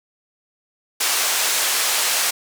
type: band-pass noise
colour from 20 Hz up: white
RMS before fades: -20 dBFS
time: 1-2.31 s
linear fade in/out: 10 ms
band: 570 to 9800 Hz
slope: 12 dB/octave
effects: none